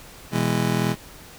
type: chord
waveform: 30% pulse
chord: E major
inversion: second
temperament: just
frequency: 123.61 / 164.81 / 206 Hz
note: B2 / E3 / G#3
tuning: +2 / 0 / -14 cents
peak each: -22 dBFS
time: 0.31-0.96 s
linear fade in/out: 50 ms
effects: pink hiss -44 dBFS RMS until 1.38 s